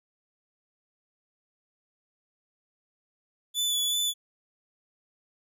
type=tone with vibrato; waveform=sawtooth; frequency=3461 Hz; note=A7; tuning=29 cents flat; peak=-22 dBFS; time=3.54-4.14 s; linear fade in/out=50 ms; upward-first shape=sine; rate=2.7 Hz; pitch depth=21 cents each way; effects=none